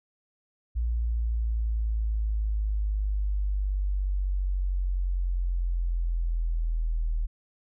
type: exponential sweep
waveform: sine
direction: down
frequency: 58.27 to 39.67 Hz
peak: -24 dBFS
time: 0.75-7.27 s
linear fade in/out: 20 ms
effects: none